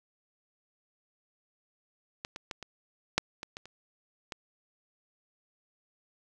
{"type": "clicks", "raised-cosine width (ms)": 0.2, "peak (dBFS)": [-19, -23, -19, -24, -6, -21, -23, -30, -20], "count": 9, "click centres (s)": [2.249, 2.361, 2.512, 2.627, 3.18, 3.431, 3.569, 3.656, 4.322], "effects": []}